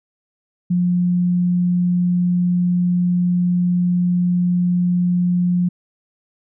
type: tone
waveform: sine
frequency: 177.6 Hz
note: F3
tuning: 29 cents sharp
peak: -14 dBFS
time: 0.7-5.69 s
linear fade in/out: 10 ms
effects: none